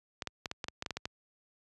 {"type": "clicks", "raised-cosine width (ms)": 0.2, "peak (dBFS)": -18, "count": 11, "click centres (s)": [0.222, 0.273, 0.458, 0.514, 0.642, 0.684, 0.824, 0.862, 0.907, 0.97, 1.055], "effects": ["high-pass 60 Hz 12 dB/octave", "resampled to 24000 Hz"]}